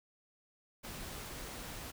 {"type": "noise", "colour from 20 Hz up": "pink", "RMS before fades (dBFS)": -45, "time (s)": [0.83, 1.92], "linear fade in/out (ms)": 20, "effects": []}